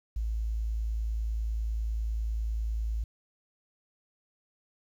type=tone; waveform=sine; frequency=55 Hz; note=A1; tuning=in tune; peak=-28 dBFS; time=0.16-3.04 s; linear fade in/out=5 ms; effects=10-bit